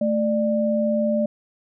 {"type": "tone pair together", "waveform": "sine", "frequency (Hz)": [220.4, 594.2], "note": ["A3", "D5"], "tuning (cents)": [3, 20], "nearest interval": "octave + perfect fourth", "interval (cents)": 1717, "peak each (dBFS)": -21, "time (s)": [0.01, 1.26], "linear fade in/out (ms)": 5, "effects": []}